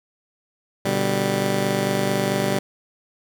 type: chord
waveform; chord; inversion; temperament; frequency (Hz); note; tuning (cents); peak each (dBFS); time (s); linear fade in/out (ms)
15% pulse; G major; first; just; 122.5 / 147 / 196; B2 / D3 / G3; -14 / +2 / 0; -20 / -21 / -16; 0.85-2.59; 5
effects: none